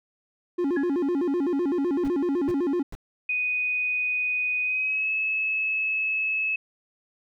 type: tone with vibrato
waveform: triangle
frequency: 313.4 Hz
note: D#4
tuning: 13 cents sharp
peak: -20 dBFS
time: 0.58-2.83 s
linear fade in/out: 10 ms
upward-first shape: square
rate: 7.9 Hz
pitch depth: 210 cents each way
type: tone with exponential decay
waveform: sine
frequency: 1681 Hz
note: G#6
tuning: 20 cents sharp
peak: -29 dBFS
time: 0.76-0.98 s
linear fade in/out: 5 ms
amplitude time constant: 47 ms
type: noise bursts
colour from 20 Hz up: brown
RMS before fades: -35 dBFS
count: 3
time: 2.05-2.951 s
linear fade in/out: 0 ms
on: 27 ms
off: 410 ms
type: tone with pitch glide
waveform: sine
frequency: 2489 to 2590 Hz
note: D#7 to E7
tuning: 0 to -31 cents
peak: -23 dBFS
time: 3.29-6.56 s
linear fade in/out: 5 ms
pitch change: +69 cents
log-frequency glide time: 4.63-5.1 s
effects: none